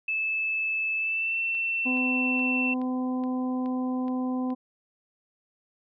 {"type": "tone with pitch glide", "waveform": "sine", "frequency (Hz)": [2619, 2690], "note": ["E7", "E7"], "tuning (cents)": [-12, 34], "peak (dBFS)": -25, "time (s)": [0.08, 2.74], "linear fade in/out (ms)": 5, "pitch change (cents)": 46, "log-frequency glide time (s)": [0.96, 1.39]}
{"type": "click train", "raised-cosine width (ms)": 0.3, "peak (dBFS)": -33, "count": 8, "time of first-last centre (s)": [1.55, 4.504], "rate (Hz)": 2.37}
{"type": "harmonic tone", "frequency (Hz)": 254.5, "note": "C4", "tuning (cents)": -48, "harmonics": [1, 2, 3, 4], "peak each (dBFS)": [-26, -38, -39, -41], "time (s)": [1.85, 4.55], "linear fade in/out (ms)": 20}
{"effects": []}